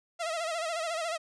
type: tone with vibrato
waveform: sawtooth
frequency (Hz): 659.3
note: E5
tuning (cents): 0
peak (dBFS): -27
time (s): 0.19-1.18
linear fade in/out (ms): 20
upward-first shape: sine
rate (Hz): 14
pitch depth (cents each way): 86
effects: resampled to 22050 Hz